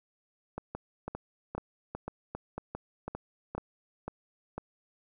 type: two click trains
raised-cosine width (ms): 1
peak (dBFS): -22 / -22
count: 8 / 9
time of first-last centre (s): 0.75-3.55 / 0.58-4.58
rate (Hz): 2.5 / 2
effects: none